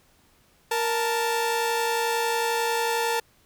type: tone pair together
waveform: sawtooth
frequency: 466.2 / 881.3 Hz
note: A#4 / A5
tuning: 0 / +3 cents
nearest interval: major seventh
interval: 1103 cents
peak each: -22 dBFS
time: 0.71-3.2 s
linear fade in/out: 5 ms
effects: pink hiss -61 dBFS RMS until 3.45 s

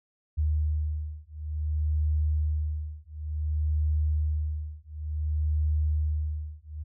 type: beating tone pair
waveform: sine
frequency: 76 / 76.56 Hz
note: D#2 / D#2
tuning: -40 / -27 cents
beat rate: 0.56 Hz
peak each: -28 / -28 dBFS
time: 0.37-6.84 s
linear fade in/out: 20 ms
effects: none

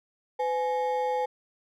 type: ring-modulated tone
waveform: triangle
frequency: 673 Hz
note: E5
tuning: 36 cents sharp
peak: -20 dBFS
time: 0.39-1.26 s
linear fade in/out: 10 ms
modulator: 168 Hz
effects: none

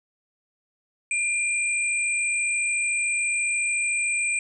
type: tone pair together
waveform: sine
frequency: 2400 / 8073 Hz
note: D7 / B8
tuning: +37 / +37 cents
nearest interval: octave + major sixth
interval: 2100 cents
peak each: -23 / -28 dBFS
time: 1.11-4.39 s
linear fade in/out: 2 ms
effects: none

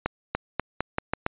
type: accelerating click train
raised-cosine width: 0.5 ms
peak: -9 dBFS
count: 7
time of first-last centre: 0.06-1.264 s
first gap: 290 ms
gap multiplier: 0.85
effects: resampled to 8000 Hz

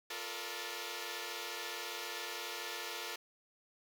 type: chord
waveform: 5% pulse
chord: Bb major seventh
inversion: second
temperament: equal with one note detuned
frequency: 349.2 / 440 / 474.6 / 587.3 Hz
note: F4 / A4 / Bb4 / D5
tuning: 0 / 0 / +31 / 0 cents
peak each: -35 / -33 / -33 / -38 dBFS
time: 0.1-3.16 s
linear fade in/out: 5 ms
effects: none

